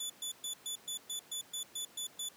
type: tone bursts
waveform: 20% pulse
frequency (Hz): 3474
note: A7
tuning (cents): -23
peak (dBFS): -31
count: 11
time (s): 0-2.289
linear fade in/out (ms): 5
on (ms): 99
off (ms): 120
effects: pink hiss -59 dBFS RMS until 2.36 s + high-pass 200 Hz 12 dB/octave